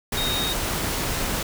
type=tone in noise; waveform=sine; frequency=3729 Hz; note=A#7; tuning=in tune; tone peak=-25 dBFS; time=0.17-0.53 s; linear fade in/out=5 ms; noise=pink; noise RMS=-26 dBFS; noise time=0.12-1.43 s; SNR=-2 dB; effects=none